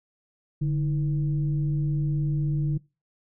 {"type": "tone with frequency modulation", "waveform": "sine", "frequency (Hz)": 146.83, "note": "D3", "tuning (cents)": 0, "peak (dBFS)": -22, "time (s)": [0.61, 2.78], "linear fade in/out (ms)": 10, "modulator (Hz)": 175, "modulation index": 0.4, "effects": ["noise-tail reverb RT60 0.3 s tail -24 dB re dry"]}